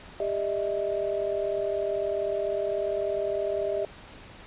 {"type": "tone cluster", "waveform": "sine", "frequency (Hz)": [398.5, 605, 645], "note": ["G4", "D#5", "E5"], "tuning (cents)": [28, -49, -38], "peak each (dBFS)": -30, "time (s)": [0.2, 3.85], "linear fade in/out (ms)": 2, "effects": ["pink hiss -47 dBFS RMS until 4.46 s", "resampled to 8000 Hz"]}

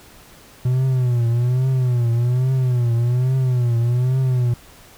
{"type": "tone with vibrato", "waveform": "triangle", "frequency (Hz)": 124, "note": "B2", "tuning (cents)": 7, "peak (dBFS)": -13, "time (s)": [0.65, 4.54], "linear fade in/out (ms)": 5, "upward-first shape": "triangle", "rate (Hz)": 1.2, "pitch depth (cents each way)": 120, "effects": ["pink hiss -46 dBFS RMS until 4.97 s"]}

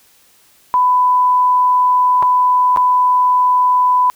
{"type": "tone with dropouts", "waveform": "sine", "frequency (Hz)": 998, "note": "B5", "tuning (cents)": 18, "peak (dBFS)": -9, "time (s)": [0.74, 4.1], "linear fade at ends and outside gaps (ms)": 0, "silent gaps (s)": [[2.225, 2.229], [2.762, 2.772]], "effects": ["white hiss -51 dBFS RMS until 4.15 s"]}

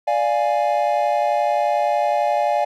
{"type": "chord", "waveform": "triangle", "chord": "D diminished", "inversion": "none", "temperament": "equal", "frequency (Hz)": [587.3, 698.5, 830.6], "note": ["D5", "F5", "Ab5"], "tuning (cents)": [0, 0, 0], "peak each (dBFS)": -19, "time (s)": [0.07, 2.65], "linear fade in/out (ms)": 10, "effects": []}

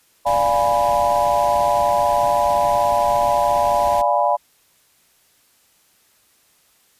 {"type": "chord", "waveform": "sine", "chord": "D diminished seventh", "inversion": "none", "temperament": "equal", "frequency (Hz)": [587.3, 698.5, 830.6, 987.8], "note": ["D5", "F5", "Ab5", "Cb6"], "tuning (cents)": [0, 0, 0, 0], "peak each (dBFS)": -20, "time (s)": [0.25, 4.37], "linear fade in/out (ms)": 20}
{"type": "band-stop noise", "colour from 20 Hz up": "pink", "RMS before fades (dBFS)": -33, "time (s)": [0.26, 4.02], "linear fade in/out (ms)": 10, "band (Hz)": [1000, 1500], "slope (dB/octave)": 96}
{"effects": ["white hiss -58 dBFS RMS until 6.99 s", "resampled to 32000 Hz"]}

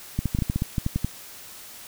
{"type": "clicks", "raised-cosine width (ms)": 5, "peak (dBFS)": -11, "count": 12, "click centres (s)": [0.19, 0.257, 0.349, 0.388, 0.422, 0.499, 0.56, 0.621, 0.782, 0.864, 0.96, 1.046], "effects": ["white hiss -43 dBFS RMS until 1.87 s"]}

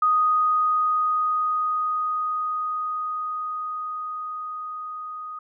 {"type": "tone with level ramp", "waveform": "sine", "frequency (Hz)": 1244.5, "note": "D#6", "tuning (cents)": 0, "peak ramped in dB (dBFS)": [-16, -32], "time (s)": [0.02, 5.39], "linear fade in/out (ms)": 5, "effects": []}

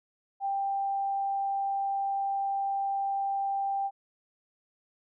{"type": "tone", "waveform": "sine", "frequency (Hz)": 789, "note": "G5", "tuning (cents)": 11, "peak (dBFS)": -27, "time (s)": [0.4, 3.91], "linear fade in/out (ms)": 50, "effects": []}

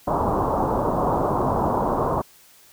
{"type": "low-pass noise", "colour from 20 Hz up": "white", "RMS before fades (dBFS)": -22, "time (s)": [0.07, 2.22], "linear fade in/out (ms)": 10, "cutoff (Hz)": 1100, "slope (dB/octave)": 48, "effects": ["white hiss -52 dBFS RMS until 2.72 s"]}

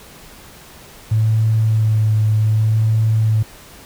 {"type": "tone with vibrato", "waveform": "triangle", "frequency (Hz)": 109.2, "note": "A2", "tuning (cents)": -13, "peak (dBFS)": -8, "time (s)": [1.11, 3.43], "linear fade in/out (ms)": 10, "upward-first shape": "sine", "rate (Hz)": 0.66, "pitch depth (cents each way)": 22, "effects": ["tanh soft clip ceiling -10 dBFS", "pink hiss -41 dBFS RMS until 3.85 s"]}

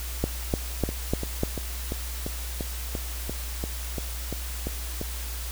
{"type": "two click trains", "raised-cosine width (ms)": 2, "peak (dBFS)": [-17, -10], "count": [13, 5], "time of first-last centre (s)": [[0.89, 5.014], [0.24, 1.434]], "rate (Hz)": [2.91, 3.35], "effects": ["added 60 Hz sine -32 dBFS peak until 5.51 s", "white hiss -38 dBFS RMS until 5.51 s"]}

